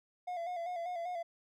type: tone with vibrato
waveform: triangle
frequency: 698.5 Hz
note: F5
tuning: in tune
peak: -34 dBFS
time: 0.27-1.23 s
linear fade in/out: 10 ms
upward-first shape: square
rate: 5.1 Hz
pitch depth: 53 cents each way
effects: none